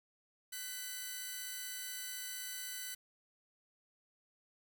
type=tone pair together; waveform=5% pulse; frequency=1507.2 / 1991 Hz; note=F#6 / B6; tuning=+32 / +14 cents; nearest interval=perfect fourth; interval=482 cents; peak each=-33 / -34 dBFS; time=0.52-2.95 s; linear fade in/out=10 ms; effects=10-bit